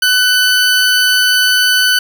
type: tone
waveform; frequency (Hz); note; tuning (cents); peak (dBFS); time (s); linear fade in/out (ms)
20% pulse; 1499; F#6; +22; -4; 0.02-1.99; 5
effects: none